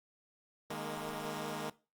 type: chord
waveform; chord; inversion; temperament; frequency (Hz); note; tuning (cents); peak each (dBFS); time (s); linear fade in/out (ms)
10% pulse; D# suspended fourth; none; equal with one note detuned; 153.69 / 207.7 / 233.1; D#3 / G#3 / A#3; -21 / 0 / 0; -34; 0.7-1.7; 5
effects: noise-tail reverb RT60 0.3 s tail -19 dB re dry + Opus 48 kbps